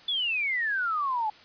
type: exponential sweep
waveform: sine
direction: down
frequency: 3500 to 834 Hz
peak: -25 dBFS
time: 0.08-1.3 s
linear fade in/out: 5 ms
effects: white hiss -52 dBFS RMS until 1.44 s + resampled to 11025 Hz